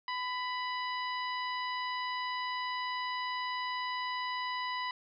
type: harmonic tone with a mistuned harmonic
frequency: 990 Hz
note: B5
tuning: 4 cents sharp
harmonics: 1 / 2 / 3 / 4 / 5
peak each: -35 / -39 / -44 / -46 / -47 dBFS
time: 0.08-4.91 s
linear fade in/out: 2 ms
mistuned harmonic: 1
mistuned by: +22 cents
effects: none